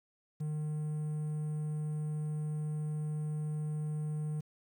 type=tone with quantisation; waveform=triangle; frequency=152.3 Hz; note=D#3; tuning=37 cents flat; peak=-31 dBFS; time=0.4-4.41 s; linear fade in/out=10 ms; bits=10; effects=none